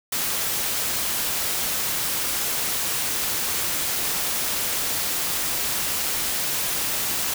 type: noise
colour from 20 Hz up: white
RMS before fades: -25 dBFS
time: 0.12-7.34 s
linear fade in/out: 5 ms
effects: none